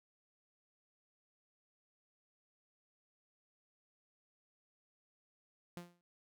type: tone with exponential decay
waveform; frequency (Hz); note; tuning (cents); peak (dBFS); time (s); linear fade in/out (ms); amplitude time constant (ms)
sawtooth; 174.61; F3; 0; -38; 5.77-6.01; 0; 51
effects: none